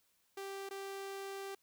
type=tone with dropouts; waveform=sawtooth; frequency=392 Hz; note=G4; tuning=in tune; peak=-38 dBFS; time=0.37-1.55 s; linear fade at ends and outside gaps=5 ms; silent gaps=0.691-0.708 s; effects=white hiss -75 dBFS RMS until 1.62 s